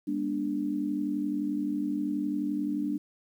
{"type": "tone cluster", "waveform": "sine", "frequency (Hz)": [203.6, 242.8, 294.7], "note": ["G#3", "B3", "D4"], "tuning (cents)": [-34, -29, 6], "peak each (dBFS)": [-34, -35, -29], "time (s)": [0.07, 2.98], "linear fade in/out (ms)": 10, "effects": ["10-bit"]}